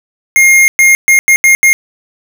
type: tone bursts at uneven times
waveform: square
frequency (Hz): 2132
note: C7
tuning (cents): +32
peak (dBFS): -4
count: 6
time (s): 0.36-0.68 / 0.79-0.95 / 1.08-1.19 / 1.28-1.36 / 1.44-1.55 / 1.63-1.73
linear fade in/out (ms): 0
effects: none